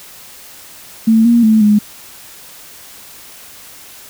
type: tone with pitch steps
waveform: sine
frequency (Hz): 223.3 / 235.7 / 218.9 / 209.3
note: A3 / A#3 / A3 / G#3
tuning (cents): +26 / +19 / -9 / +14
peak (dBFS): -6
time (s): 1.07-1.79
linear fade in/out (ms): 10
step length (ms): 180
effects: white hiss -37 dBFS RMS until 4.09 s